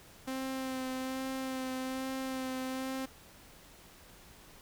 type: tone with vibrato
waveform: sawtooth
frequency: 261.6 Hz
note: C4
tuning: in tune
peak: -31 dBFS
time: 0.27-3.06 s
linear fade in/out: 10 ms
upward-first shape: sine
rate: 1.2 Hz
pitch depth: 17 cents each way
effects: pink hiss -56 dBFS RMS until 4.61 s